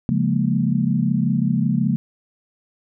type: chord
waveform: sine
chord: Bb minor seventh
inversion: first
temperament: equal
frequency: 138.59 / 174.61 / 207.7 / 233.1 Hz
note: Db3 / F3 / Ab3 / Bb3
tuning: 0 / 0 / 0 / 0 cents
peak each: -22 dBFS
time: 0.09-1.96 s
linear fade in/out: 0 ms
effects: none

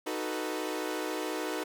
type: chord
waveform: sawtooth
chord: B dominant seventh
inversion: first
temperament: equal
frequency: 311.1 / 370 / 440 / 493.9 Hz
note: D#4 / F#4 / A4 / B4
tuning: 0 / 0 / 0 / 0 cents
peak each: -32 / -34 / -35 / -35 dBFS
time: 0.06-1.64 s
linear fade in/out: 10 ms
effects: none

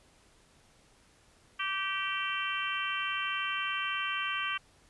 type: harmonic tone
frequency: 388.3 Hz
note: G4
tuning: 16 cents flat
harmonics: 3 / 4 / 5 / 6 / 7 / 8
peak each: -36 / -37 / -41 / -39 / -37 / -38 dBFS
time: 1.59-4.58 s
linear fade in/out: 10 ms
effects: pink hiss -63 dBFS RMS until 4.89 s + resampled to 24000 Hz

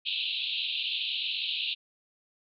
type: band-pass noise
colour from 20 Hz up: pink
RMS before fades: -32 dBFS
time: 0.05-1.75 s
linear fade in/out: 20 ms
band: 2600 to 4100 Hz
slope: 96 dB/octave
effects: none

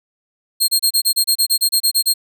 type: tone bursts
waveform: 20% pulse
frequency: 4224 Hz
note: C8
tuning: 16 cents sharp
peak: -6 dBFS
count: 14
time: 0.6-2.139 s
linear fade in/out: 20 ms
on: 83 ms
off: 29 ms
effects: none

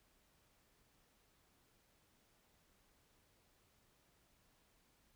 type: silence
effects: pink hiss -74 dBFS RMS until 5.15 s

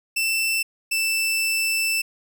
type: tone pair in turn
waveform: sawtooth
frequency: 2668 / 2655 Hz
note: E7 / E7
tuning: +20 / +12 cents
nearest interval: unison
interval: 8 cents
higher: first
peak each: -17 dBFS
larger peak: neither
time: 0.16-0.63 / 0.91-2.02 s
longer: second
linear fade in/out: 10 ms
effects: none

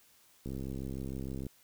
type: click train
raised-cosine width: 3 ms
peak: -27 dBFS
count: 68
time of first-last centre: 0.46-1.466 s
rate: 66.6 Hz
effects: white hiss -64 dBFS RMS until 1.63 s

